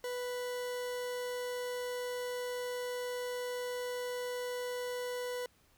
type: tone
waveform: 40% pulse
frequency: 493.9 Hz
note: B4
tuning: in tune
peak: -35 dBFS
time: 0.04-5.46 s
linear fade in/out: 2 ms
effects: pink hiss -68 dBFS RMS until 5.77 s